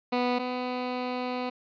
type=tone pair in turn; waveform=15% pulse; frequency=246.9 / 250.2 Hz; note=B3 / B3; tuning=0 / +23 cents; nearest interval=unison; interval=23 cents; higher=second; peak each=-18 / -23 dBFS; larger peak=first; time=0.12-0.39 / 0.39-1.5 s; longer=second; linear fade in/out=10 ms; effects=resampled to 11025 Hz